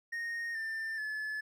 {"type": "tone with pitch steps", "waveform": "triangle", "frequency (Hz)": [1856, 1788.6, 1723.7], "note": ["A#6", "A6", "A6"], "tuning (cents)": [-8, 28, -36], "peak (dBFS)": -33, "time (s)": [0.12, 1.41], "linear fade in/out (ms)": 10, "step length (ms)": 430, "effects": []}